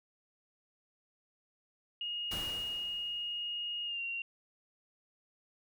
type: tone with pitch glide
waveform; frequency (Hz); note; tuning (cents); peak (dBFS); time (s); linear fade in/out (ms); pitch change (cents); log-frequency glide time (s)
sine; 2864 to 2758; F7 to F7; +43 to -22; -35; 2.01-4.22; 2; -65; 3.85-4.02
type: noise with exponential decay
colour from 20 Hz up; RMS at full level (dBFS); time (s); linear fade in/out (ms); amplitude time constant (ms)
pink; -40; 2.31-3.56; 5; 270
effects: none